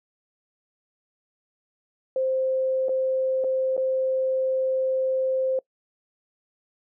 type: tone with dropouts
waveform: sine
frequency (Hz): 523.3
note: C5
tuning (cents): 0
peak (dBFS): -21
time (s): 2.16-5.59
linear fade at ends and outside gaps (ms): 2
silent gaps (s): 2.885-2.892 / 3.44-3.444 / 3.767-3.777
effects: noise-tail reverb RT60 0.1 s tail -24 dB re dry